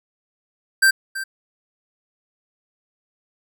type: tone with echo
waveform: square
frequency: 1568 Hz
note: G6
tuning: in tune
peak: -12 dBFS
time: 0.82-0.91 s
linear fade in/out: 10 ms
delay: 330 ms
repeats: 1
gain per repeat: -14 dB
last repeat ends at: 1.24 s
effects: none